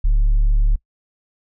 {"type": "tone", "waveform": "sine", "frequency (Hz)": 36.22, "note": "D1", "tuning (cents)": -23, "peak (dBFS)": -9, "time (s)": [0.04, 0.76], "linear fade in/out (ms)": 10, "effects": ["noise-tail reverb RT60 0.1 s tail -24 dB re dry", "tanh soft clip ceiling -11 dBFS"]}